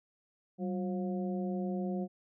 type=harmonic tone with a mistuned harmonic; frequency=178.9 Hz; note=F3; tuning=42 cents sharp; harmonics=1 / 2 / 3 / 4; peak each=-33 / -39 / -43 / -45 dBFS; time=0.58-2.08 s; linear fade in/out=50 ms; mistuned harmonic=1; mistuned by=+110 cents; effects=none